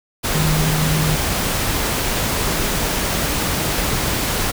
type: tone in noise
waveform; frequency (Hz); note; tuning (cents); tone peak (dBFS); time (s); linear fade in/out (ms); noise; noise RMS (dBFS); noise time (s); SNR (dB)
sine; 155.56; D#3; 0; -17; 0.34-1.17; 20; pink; -20; 0.23-4.52; 0
effects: none